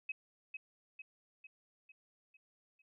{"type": "tone with echo", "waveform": "sine", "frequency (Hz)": 2551, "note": "D#7", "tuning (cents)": 43, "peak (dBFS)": -36, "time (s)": [0.09, 0.12], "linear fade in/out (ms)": 5, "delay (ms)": 450, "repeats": 6, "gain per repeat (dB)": -5, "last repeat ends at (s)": 2.82, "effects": []}